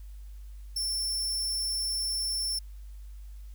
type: tone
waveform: sawtooth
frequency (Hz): 5390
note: E8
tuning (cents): +38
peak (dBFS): -26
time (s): 0.76-2.59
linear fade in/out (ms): 5
effects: added 50 Hz sine -41 dBFS peak until 3.54 s + white hiss -65 dBFS RMS until 3.54 s

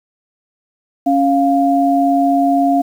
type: tone pair together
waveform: sine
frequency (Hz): 277.2 / 699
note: C#4 / F5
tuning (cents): 0 / +1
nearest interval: octave + major third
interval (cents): 1601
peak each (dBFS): -13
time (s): 1.06-2.82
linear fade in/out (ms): 10
effects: 7-bit

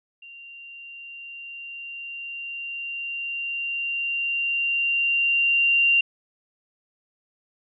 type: tone with level ramp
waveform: sine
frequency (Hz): 2772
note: F7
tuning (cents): -14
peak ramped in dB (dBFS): -41 to -15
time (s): 0.22-6.01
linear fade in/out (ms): 5
effects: none

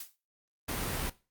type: noise with exponential decay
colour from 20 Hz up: blue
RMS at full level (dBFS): -37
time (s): 0-0.16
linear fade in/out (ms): 5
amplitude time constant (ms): 33
type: noise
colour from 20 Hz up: pink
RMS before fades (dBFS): -34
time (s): 0.68-1.1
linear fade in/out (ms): 10
effects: noise-tail reverb RT60 0.3 s tail -17 dB re dry + Opus 48 kbps

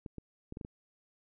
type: clicks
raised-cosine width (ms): 3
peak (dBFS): -29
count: 6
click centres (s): 0.062 / 0.183 / 0.524 / 0.571 / 0.612 / 0.649
effects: none

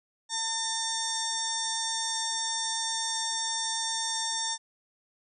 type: harmonic tone with a mistuned harmonic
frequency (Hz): 901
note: A5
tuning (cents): +41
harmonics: 1 / 2 / 4 / 5 / 6 / 7 / 8 / 9 / 10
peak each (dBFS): -36 / -40 / -35 / -44 / -34 / -38 / -40 / -38 / -43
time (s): 0.29-4.58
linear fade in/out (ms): 50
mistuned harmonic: 6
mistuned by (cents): +46
effects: none

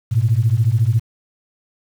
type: beating tone pair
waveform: sine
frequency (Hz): 106.3 / 120.3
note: G#2 / B2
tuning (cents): +41 / -45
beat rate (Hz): 14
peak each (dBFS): -15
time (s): 0.11-1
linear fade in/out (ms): 20
effects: tanh soft clip ceiling -5 dBFS + 7-bit

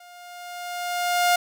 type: tone with level ramp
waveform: sawtooth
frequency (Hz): 708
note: F5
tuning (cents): +23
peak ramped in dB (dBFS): -42 to -12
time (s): 0-1.36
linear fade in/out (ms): 5
effects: none

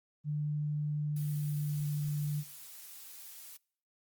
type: tone with pitch glide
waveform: sine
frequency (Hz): 149 to 147.89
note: D3 to D3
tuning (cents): +25 to +12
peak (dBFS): -31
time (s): 0.24-2.44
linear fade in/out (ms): 50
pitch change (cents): -13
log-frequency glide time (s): 1.01-1.68
type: noise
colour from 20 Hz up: blue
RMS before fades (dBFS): -49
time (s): 1.16-3.57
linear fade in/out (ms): 5
effects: noise-tail reverb RT60 0.6 s tail -26 dB re dry + Opus 32 kbps

